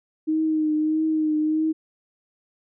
sine tone with vibrato, 311.1 Hz, D#4, in tune, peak -19 dBFS, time 0.27-1.73 s, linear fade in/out 20 ms, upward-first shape triangle, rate 1.6 Hz, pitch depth 34 cents each way, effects none

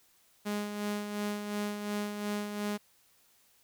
sawtooth tone with tremolo, 207.1 Hz, G#3, 5 cents flat, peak -27 dBFS, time 0.45-2.78 s, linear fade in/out 20 ms, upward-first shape sine, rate 2.8 Hz, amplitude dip 50%, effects white hiss -66 dBFS RMS until 3.63 s

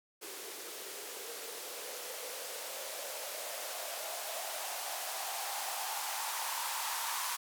violet noise with band-pass filter sweep, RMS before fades -40 dBFS, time 0.21-7.37 s, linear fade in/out 20 ms, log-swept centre 380 to 1000 Hz, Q 4.9, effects none

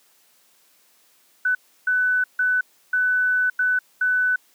sine tone bursts at uneven times, 1500 Hz, F#6, 23 cents sharp, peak -17 dBFS, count 6, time 1.45-1.55 / 1.87-2.24 / 2.39-2.61 / 2.93-3.5 / 3.59-3.79 / 4.01-4.36 s, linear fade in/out 5 ms, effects white hiss -59 dBFS RMS until 4.54 s + high-pass 200 Hz 12 dB/octave

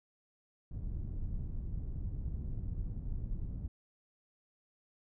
pink low-pass noise, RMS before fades -38 dBFS, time 0.71-3.68 s, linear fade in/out 5 ms, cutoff 120 Hz, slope 12 dB/octave, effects none

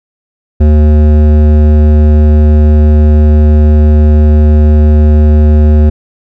sine tone with hard clipping, 75.5 Hz, D2, 48 cents sharp, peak -4 dBFS, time 0.6-5.9 s, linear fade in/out 10 ms, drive 13 dB, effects none

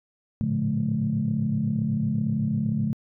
sine tone cluster, 108.8 / 116.7 / 144.3 / 177.6 / 215.3 Hz, A2 / A#2 / D3 / F3 / A3, -19 / +2 / -30 / +29 / -37 cents, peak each -33 / -31 / -27 / -31 / -25 dBFS, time 0.41-2.93 s, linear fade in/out 0 ms, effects tanh soft clip ceiling -13 dBFS

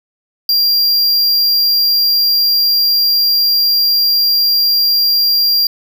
square tone, 4764 Hz, D8, 24 cents sharp, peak -10 dBFS, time 0.49-5.67 s, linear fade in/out 2 ms, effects none

